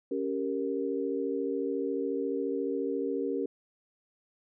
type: chord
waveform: sine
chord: G diminished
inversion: second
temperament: equal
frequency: 277.2 / 392 / 466.2 Hz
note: Db4 / G4 / Bb4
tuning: 0 / 0 / 0 cents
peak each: -33 dBFS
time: 0.11-3.46 s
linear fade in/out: 5 ms
effects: none